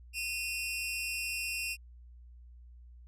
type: tone pair together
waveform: sawtooth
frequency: 2491 / 2727 Hz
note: D#7 / F7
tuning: +1 / -42 cents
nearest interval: major second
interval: 157 cents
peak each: -35 / -32 dBFS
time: 0.13-1.77 s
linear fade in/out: 50 ms
effects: added 60 Hz sine -50 dBFS peak until 3.07 s + resampled to 32000 Hz